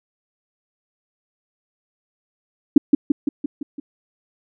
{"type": "tone with echo", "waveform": "sine", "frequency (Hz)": 287.5, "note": "D4", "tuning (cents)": -37, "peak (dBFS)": -3, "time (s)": [2.76, 2.78], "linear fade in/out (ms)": 5, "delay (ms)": 170, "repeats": 6, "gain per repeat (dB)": -4, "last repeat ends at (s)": 3.8, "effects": []}